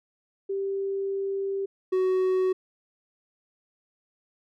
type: tone pair in turn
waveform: sine / triangle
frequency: 392 / 373 Hz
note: G4 / F#4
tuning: 0 / +14 cents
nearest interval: minor second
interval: 86 cents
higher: first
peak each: -26 / -19 dBFS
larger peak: second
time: 0.49-1.66 / 1.92-2.53 s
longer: first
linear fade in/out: 10 ms
effects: none